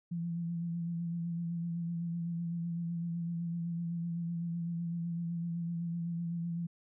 sine tone with vibrato, 169.6 Hz, E3, 50 cents sharp, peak -33 dBFS, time 0.11-6.67 s, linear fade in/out 10 ms, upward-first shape sine, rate 7.9 Hz, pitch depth 28 cents each way, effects none

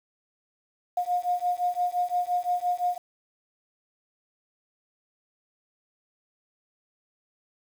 sine beating tone pair, 711 / 716.8 Hz, F5 / F5, +31 / +45 cents, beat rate 5.8 Hz, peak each -27 dBFS, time 0.97-2.98 s, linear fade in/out 5 ms, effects 8-bit

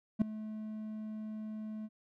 triangle tone with ADSR envelope, 215.9 Hz, A3, 33 cents flat, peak -19 dBFS, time 0.19-1.89 s, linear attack 27 ms, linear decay 3 ms, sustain -18 dB, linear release 41 ms, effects none

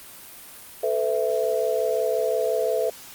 sine chord, A suspended second, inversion none, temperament equal with one note detuned, 440 / 505.7 / 659.3 Hz, A4 / B4 / E5, 0 / +41 / 0 cents, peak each -25 dBFS, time 0.83-2.9 s, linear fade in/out 5 ms, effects white hiss -43 dBFS RMS until 3.14 s + Opus 32 kbps

